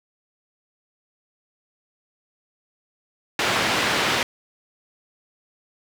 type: band-pass noise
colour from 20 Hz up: white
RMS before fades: -22 dBFS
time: 3.39-4.23 s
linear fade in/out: 2 ms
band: 110 to 2900 Hz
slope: 12 dB/octave
effects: none